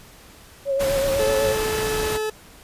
sine tone with vibrato, 549 Hz, C#5, 17 cents flat, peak -19 dBFS, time 0.65-1.56 s, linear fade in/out 50 ms, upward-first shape sine, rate 8 Hz, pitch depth 37 cents each way
pink noise, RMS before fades -28 dBFS, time 0.79-2.18 s, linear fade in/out 20 ms
40% pulse tone with pitch glide, 434.5 to 431.7 Hz, A4 to A4, -22 to -33 cents, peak -22 dBFS, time 1.19-2.3 s, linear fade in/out 5 ms, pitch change -11 cents, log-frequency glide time 1.76-2.08 s
effects pink hiss -47 dBFS RMS until 2.63 s + resampled to 32000 Hz

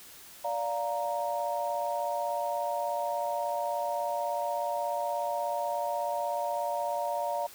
sine chord, Bb major, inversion first, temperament just, 582.7 / 699.2 / 932.3 Hz, D5 / F5 / Bb5, -14 / +2 / 0 cents, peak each -33 dBFS, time 0.44-7.47 s, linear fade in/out 10 ms, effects white hiss -50 dBFS RMS until 7.54 s

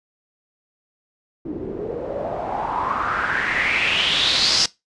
white noise with low-pass filter sweep, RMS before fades -22 dBFS, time 1.45-4.66 s, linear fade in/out 5 ms, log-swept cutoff 300 to 5300 Hz, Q 5.2, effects noise-tail reverb RT60 0.2 s tail -20 dB re dry + resampled to 22050 Hz

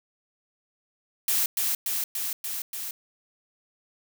blue noise with echo, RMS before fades -24 dBFS, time 1.28-1.46 s, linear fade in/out 2 ms, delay 290 ms, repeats 5, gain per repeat -2 dB, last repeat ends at 2.91 s, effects none

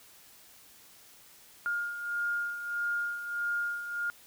sine beating tone pair, 1414 / 1415.6 Hz, F6 / F6, +21 / +23 cents, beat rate 1.6 Hz, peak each -38 / -31 dBFS, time 1.66-4.1 s, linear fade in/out 0 ms, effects white hiss -56 dBFS RMS until 4.26 s

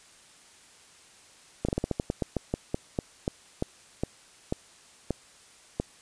slowing click train, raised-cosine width 2 ms, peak -13 dBFS, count 19, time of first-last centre 1.65-5.8 s, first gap 36 ms, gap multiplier 1.19, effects white hiss -55 dBFS RMS until 6.01 s + resampled to 22050 Hz

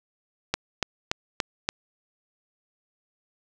click train, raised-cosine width 0.2 ms, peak -6 dBFS, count 5, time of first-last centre 0.54-1.689 s, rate 3.48 Hz, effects none

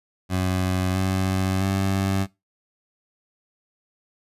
20% pulse tone with pitch steps, 92.5 / 94.61 / 96.76 Hz, F#2 / F#2 / G2, 0 / +39 / -22 cents, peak -16 dBFS, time 0.29-2.27 s, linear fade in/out 50 ms, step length 660 ms, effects noise-tail reverb RT60 0.2 s tail -19 dB re dry + resampled to 32000 Hz

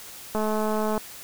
click train, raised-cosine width 1 ms, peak -14 dBFS, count 136, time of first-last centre 0.35-0.978 s, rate 215 Hz, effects white hiss -42 dBFS RMS until 1.23 s

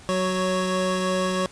25% pulse tone pair together, 185.81 / 554.4 Hz, F#3 / C#5, +8 / 0 cents, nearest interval octave + perfect fifth, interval 1892 cents, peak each -21 dBFS, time 0.09-1.46 s, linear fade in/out 0 ms, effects pink hiss -47 dBFS RMS until 1.51 s + resampled to 22050 Hz

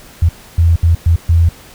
sine tone bursts at uneven times, 83.7 Hz, E2, 27 cents sharp, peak -6 dBFS, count 5, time 0.22-0.29 / 0.58-0.76 / 0.83-0.95 / 1.06-1.16 / 1.29-1.49 s, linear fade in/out 5 ms, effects pink hiss -39 dBFS RMS until 1.74 s

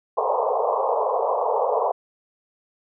pink band-pass noise, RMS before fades -22 dBFS, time 0.17-1.92 s, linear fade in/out 10 ms, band 430 to 1100 Hz, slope 96 dB/octave, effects none

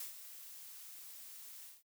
blue noise with ADSR envelope, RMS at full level -43 dBFS, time 0-1.83 s, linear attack 4 ms, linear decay 120 ms, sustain -9 dB, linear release 180 ms, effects noise-tail reverb RT60 0.1 s tail -25 dB re dry

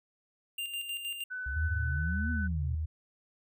square tone with tremolo, 2794 Hz, F7, in tune, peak -34 dBFS, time 0.58-1.24 s, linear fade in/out 5 ms, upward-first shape square, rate 6.4 Hz, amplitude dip 50%
sine tone, 1503 Hz, F#6, 27 cents sharp, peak -35 dBFS, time 1.3-2.48 s, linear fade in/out 20 ms
sine exponential two-way sweep, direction up then down, 63 to 245.5 to 112.9 Hz, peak -34 dBFS, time 1.46-2.75 s, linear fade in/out 5 ms, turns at 2.31 s
sine tone with pitch glide, 77.78 to 78.41 Hz, D#2 to D#2, 0 to +14 cents, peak -30 dBFS, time 1.56-2.86 s, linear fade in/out 10 ms, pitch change +14 cents, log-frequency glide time 2.04-2.55 s
effects none

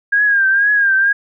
sine tone with vibrato, 1617 Hz, G#6, 47 cents flat, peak -10 dBFS, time 0.12-1.13 s, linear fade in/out 10 ms, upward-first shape triangle, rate 2.1 Hz, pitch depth 81 cents each way, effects none

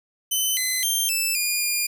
10% pulse tone with pitch steps, 3040 / 2033 / 3165 / 2640 / 2429 / 2416 Hz, F#7 / B6 / G7 / E7 / D#7 / D7, +46 / +50 / +16 / +2 / -42 / +48 cents, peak -13 dBFS, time 0.31-1.87 s, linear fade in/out 10 ms, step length 260 ms, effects none

